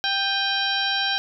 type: harmonic tone with a mistuned harmonic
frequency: 786 Hz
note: G5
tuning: 4 cents sharp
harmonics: 1 / 2 / 3 / 4 / 5 / 6 / 7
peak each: -29 / -26 / -33 / -27 / -27 / -34 / -32 dBFS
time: 0.04-1.18 s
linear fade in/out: 0 ms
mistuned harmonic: 3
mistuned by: +79 cents
effects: none